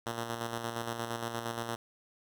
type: tone with tremolo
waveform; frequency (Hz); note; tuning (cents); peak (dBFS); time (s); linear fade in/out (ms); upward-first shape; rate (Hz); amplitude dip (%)
5% pulse; 116.54; A#2; 0; -22; 0.06-1.76; 5; square; 8.6; 45
effects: none